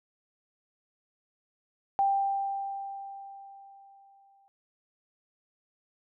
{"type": "tone with exponential decay", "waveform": "sine", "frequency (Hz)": 789, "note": "G5", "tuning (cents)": 11, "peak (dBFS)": -21, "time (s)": [1.99, 4.48], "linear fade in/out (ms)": 0, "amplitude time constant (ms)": 540, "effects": []}